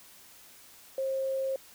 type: tone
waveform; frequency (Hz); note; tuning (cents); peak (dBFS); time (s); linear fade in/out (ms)
sine; 534; C5; +35; -28; 0.98-1.56; 2
effects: white hiss -54 dBFS RMS until 1.74 s